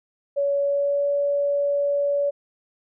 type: tone with pitch glide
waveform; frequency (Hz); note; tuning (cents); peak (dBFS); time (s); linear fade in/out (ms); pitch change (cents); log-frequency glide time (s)
sine; 564 to 569.9; C#5 to C#5; +30 to +48; -19; 0.36-2.31; 20; +18; 0.59-1.08
effects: none